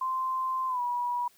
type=tone with pitch glide; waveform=sine; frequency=1041 to 971.3 Hz; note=C6 to B5; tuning=-9 to -29 cents; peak=-27 dBFS; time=0.01-1.28 s; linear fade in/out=5 ms; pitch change=-120 cents; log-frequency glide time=0.68-0.81 s; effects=white hiss -62 dBFS RMS until 1.37 s